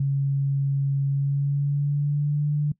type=tone with pitch glide; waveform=sine; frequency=138.59 to 147.68 Hz; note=C#3 to D3; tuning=0 to +10 cents; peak=-20 dBFS; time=0-2.72 s; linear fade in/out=5 ms; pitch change=+110 cents; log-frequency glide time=1.07-2.48 s; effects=noise-tail reverb RT60 0.1 s tail -21 dB re dry